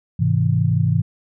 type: chord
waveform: sine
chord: Ab augmented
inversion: none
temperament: just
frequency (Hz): 103.83 / 129.78 / 162.23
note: Ab2 / C3 / E3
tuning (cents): 0 / -14 / -27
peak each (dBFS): -19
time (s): 0.19-1.02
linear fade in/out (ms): 10
effects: none